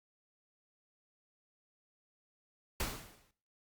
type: noise with exponential decay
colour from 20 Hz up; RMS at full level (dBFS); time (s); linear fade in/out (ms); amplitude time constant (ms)
pink; -34; 2.8-3.31; 2; 110
effects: noise-tail reverb RT60 0.5 s tail -18 dB re dry + Opus 48 kbps